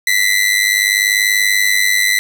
sawtooth ring-modulated tone, 1999 Hz, B6, 20 cents sharp, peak -5 dBFS, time 0.07-2.19 s, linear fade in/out 0 ms, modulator 50.3 Hz, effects none

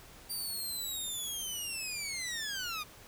15% pulse linear sweep, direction down, 4699 to 1190 Hz, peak -29 dBFS, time 0.29-2.84 s, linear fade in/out 20 ms, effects pink hiss -54 dBFS RMS until 3.07 s

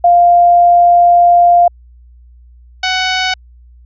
sine / 10% pulse tone pair in turn, 698.5 / 745.7 Hz, F5 / F#5, 0 / +13 cents, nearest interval minor second, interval 113 cents, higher second, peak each -4 dBFS, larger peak neither, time 0.04-1.68 / 2.83-3.34 s, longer first, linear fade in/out 5 ms, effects added 60 Hz sine -38 dBFS peak until 3.85 s + resampled to 16000 Hz

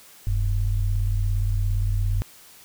sine tone pair together, 41.4 / 98.8 Hz, E1 / G2, +8 / +14 cents, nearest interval octave + minor third, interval 1506 cents, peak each -22 / -23 dBFS, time 0.27-2.22 s, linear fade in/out 0 ms, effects white hiss -49 dBFS RMS until 2.64 s

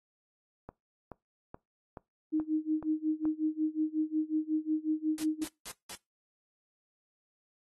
click train, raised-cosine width 1 ms, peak -28 dBFS, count 7, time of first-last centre 0.69-3.254 s, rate 2.34 Hz
sine tone with tremolo, 311.1 Hz, D#4, in tune, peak -25 dBFS, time 2.32-5.45 s, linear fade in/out 20 ms, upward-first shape sine, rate 5.5 Hz, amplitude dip 95%
white noise bursts, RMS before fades -42 dBFS, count 4, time 5.18-5.952 s, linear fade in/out 0 ms, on 58 ms, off 180 ms
effects noise-tail reverb RT60 0.2 s tail -22 dB re dry + AAC 32 kbps

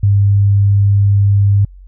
sine tone, 100.4 Hz, G2, 42 cents sharp, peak -7 dBFS, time 0.03-1.65 s, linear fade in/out 5 ms, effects added 46 Hz sine -34 dBFS peak until 1.87 s

